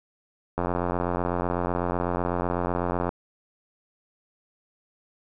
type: click train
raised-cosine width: 1 ms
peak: -12 dBFS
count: 222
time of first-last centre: 0.58-3.091 s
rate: 88 Hz
effects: none